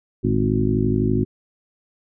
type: harmonic tone with a mistuned harmonic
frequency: 51.91 Hz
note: G#1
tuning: in tune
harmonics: 1 / 2 / 3 / 4 / 5 / 6 / 7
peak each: -28 / -22 / -27 / -24 / -23 / -28 / -24 dBFS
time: 0.23-1.25 s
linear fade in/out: 20 ms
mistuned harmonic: 2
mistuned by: +110 cents
effects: none